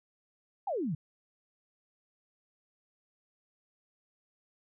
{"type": "exponential sweep", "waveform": "sine", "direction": "down", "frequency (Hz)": [862, 135.9], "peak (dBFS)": -30, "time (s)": [0.67, 0.95], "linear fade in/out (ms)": 5, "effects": []}